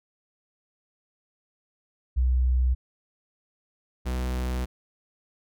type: tone pair in turn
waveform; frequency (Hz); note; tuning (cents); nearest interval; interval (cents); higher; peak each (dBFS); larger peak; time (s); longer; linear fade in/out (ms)
sine / 45% pulse; 63 / 62.75; B1 / B1; +35 / +28; unison; 7; first; -19 / -26; first; 2.16-2.75 / 4.05-4.66; second; 20
effects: none